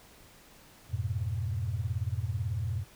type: chord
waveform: sine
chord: F diminished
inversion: none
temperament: equal with one note detuned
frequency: 87.31 / 104.97 / 123.47 Hz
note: F2 / Ab2 / Cb3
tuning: 0 / +19 / 0 cents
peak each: -34 / -33 / -35 dBFS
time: 0.89-2.85 s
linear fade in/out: 50 ms
effects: pink hiss -56 dBFS RMS until 2.95 s